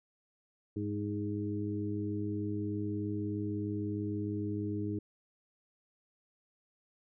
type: harmonic tone with a mistuned harmonic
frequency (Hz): 103.1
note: G#2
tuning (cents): -12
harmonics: 1 / 2 / 3 / 4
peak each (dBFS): -37 / -40 / -36 / -42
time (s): 0.76-4.99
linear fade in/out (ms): 5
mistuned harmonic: 3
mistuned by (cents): +19
effects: none